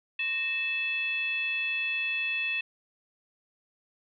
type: tone with frequency modulation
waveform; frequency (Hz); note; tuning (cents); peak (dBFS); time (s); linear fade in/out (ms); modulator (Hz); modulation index
sine; 2624; E7; -9; -27; 0.19-2.61; 5; 778; 0.63
effects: none